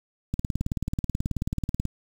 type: click train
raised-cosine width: 5 ms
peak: -14 dBFS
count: 29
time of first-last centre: 0.34-1.854 s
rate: 18.5 Hz
effects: 7-bit